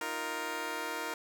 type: chord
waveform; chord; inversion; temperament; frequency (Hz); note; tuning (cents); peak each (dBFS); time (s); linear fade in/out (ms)
10% pulse; Eb suspended second; none; just; 311.1 / 350 / 466.7; Eb4 / F4 / Bb4; 0 / +4 / +2; -33 / -33 / -30; 0.01-1.14; 2
effects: none